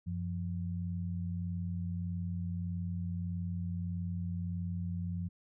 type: tone pair together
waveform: sine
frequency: 92.5 / 174.13 Hz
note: F#2 / F3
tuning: 0 / -5 cents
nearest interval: major seventh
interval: 1095 cents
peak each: -36 / -37 dBFS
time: 0.06-5.29 s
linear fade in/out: 20 ms
effects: none